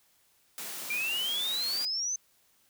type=high-pass noise; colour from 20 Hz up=white; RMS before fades=-39 dBFS; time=0.58-1.85 s; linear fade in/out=0 ms; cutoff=160 Hz; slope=24 dB/octave
type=exponential sweep; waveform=sine; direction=up; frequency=2349 to 6272 Hz; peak=-29 dBFS; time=0.9-2.16 s; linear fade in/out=5 ms
effects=white hiss -67 dBFS RMS until 2.69 s